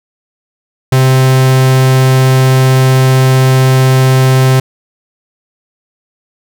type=tone; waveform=45% pulse; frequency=130.81 Hz; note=C3; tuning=in tune; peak=-5 dBFS; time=0.92-4.6 s; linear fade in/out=5 ms; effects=none